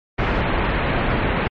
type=low-pass noise; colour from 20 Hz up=pink; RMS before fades=-20 dBFS; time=0.18-1.48 s; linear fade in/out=10 ms; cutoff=2600 Hz; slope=24 dB/octave; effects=MP3 32 kbps